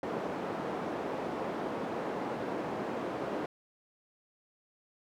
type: band-pass noise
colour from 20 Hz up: white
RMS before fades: -36 dBFS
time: 0.03-3.46 s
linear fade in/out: 2 ms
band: 210 to 640 Hz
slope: 12 dB/octave
effects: none